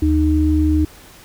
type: tone pair together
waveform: sine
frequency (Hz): 77 / 308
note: D#2 / D#4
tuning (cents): -17 / -17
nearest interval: 2 octaves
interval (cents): 2400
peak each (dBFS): -15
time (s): 0.02-0.85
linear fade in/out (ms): 5
effects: pink hiss -43 dBFS RMS until 1.24 s